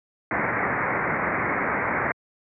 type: low-pass noise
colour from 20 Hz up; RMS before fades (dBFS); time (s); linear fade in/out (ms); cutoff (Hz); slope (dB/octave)
white; -25; 0.31-2.12; 2; 2200; 96
effects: high-pass 100 Hz 12 dB/octave